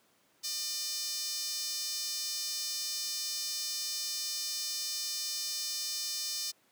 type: tone with high-pass filter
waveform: sawtooth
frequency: 603 Hz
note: D5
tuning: 46 cents sharp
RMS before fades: -36 dBFS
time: 0.43-6.52 s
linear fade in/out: 20 ms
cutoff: 5100 Hz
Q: 2.9
effects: pink hiss -68 dBFS RMS until 6.71 s + high-pass 200 Hz 12 dB/octave